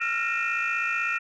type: tone cluster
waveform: sine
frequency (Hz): 1361 / 1417 / 1852 / 2413 / 2657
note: F6 / F6 / A#6 / D7 / E7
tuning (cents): -45 / +25 / -12 / +46 / +13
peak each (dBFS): -30 / -31 / -30 / -29 / -30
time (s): 0-1.19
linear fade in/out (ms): 20
effects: tanh soft clip ceiling -17 dBFS